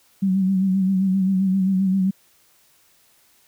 sine tone with vibrato, 190.3 Hz, F#3, 49 cents sharp, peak -16 dBFS, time 0.22-2.11 s, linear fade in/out 10 ms, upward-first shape sine, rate 7.6 Hz, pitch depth 47 cents each way, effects white hiss -58 dBFS RMS until 3.47 s

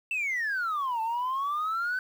sine exponential two-way sweep, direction down then up, 2700 to 880 to 1530 Hz, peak -25 dBFS, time 0.11-1.99 s, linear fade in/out 2 ms, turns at 1.01 s, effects tanh soft clip ceiling -25 dBFS + 9-bit

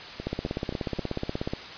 two click trains, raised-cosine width 2 ms, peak -20 / -15 dBFS, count 4 / 22, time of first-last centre 0.2-0.987 / 0.27-1.535 s, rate 3.81 / 16.6 Hz, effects white hiss -40 dBFS RMS until 1.77 s + resampled to 11025 Hz

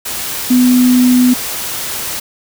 sine tone in noise, 249.7 Hz, B3, 19 cents sharp, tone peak -6 dBFS, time 0.5-1.34 s, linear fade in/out 10 ms, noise white, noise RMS -21 dBFS, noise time 0.05-2.2 s, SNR +12 dB, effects none

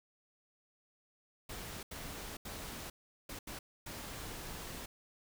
pink noise bursts at uneven times, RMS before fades -45 dBFS, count 6, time 1.49-1.83 / 1.91-2.37 / 2.45-2.9 / 3.29-3.39 / 3.47-3.59 / 3.86-4.86 s, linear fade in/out 5 ms, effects none

